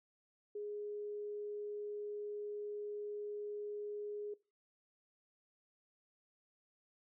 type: tone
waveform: sine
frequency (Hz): 415.3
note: G#4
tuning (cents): 0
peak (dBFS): -40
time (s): 0.55-4.34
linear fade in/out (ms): 5
effects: noise-tail reverb RT60 0.3 s tail -21 dB re dry